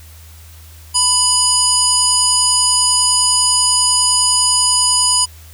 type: harmonic tone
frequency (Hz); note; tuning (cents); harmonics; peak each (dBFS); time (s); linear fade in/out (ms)
989; B5; +2; 1 / 3 / 5 / 7 / 9 / 10; -21 / -22 / -16 / -19 / -19 / -16; 0.94-5.26; 20
effects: added 80 Hz sine -37 dBFS peak until 5.53 s + white hiss -44 dBFS RMS until 5.53 s